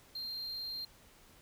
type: tone with amplitude modulation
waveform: triangle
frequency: 4186 Hz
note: C8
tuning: in tune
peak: -36 dBFS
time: 0.15-0.85 s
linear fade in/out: 5 ms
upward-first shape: sine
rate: 300 Hz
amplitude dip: 25%
effects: pink hiss -61 dBFS RMS until 1.41 s